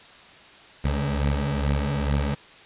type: beating tone pair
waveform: 20% pulse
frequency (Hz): 69.3 / 71.6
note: C#2 / D2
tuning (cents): 0 / -43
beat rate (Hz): 2.3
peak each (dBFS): -22 / -19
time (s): 0.84-2.35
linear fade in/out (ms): 10
effects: white hiss -48 dBFS RMS until 2.65 s + resampled to 8000 Hz